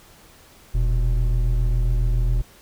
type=tone pair together; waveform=triangle; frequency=42.43 / 120 Hz; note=F1 / B2; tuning=-49 / -49 cents; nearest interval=octave + tritone; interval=1800 cents; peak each=-15 / -22 dBFS; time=0.74-2.42 s; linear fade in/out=10 ms; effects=tanh soft clip ceiling -9 dBFS + pink hiss -50 dBFS RMS until 2.61 s